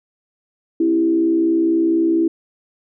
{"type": "tone with frequency modulation", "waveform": "sine", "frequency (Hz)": 330, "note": "E4", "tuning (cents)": 2, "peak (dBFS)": -13, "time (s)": [0.8, 2.28], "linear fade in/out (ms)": 5, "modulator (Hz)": 64.2, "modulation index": 0.55, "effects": []}